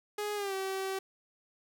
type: tone with pitch glide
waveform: sawtooth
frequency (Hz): 416.4 to 384.1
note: G#4 to G4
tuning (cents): +5 to -35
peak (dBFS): -29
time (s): 0.18-0.99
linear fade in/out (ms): 5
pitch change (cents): -140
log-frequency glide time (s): 0.35-0.54
effects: 10-bit